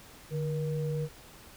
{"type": "tone pair together", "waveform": "sine", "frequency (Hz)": [149.7, 475.8], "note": ["D3", "A#4"], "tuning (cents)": [33, 35], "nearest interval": "octave + minor sixth", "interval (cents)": 2002, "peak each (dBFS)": [-30, -35], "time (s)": [0.3, 1.09], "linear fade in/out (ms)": 50, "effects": ["pink hiss -52 dBFS RMS until 1.56 s"]}